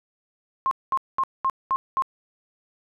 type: tone bursts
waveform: sine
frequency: 1066 Hz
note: C6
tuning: 32 cents sharp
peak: -19 dBFS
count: 6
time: 0.66-2.022 s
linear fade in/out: 0 ms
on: 52 ms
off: 210 ms
effects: none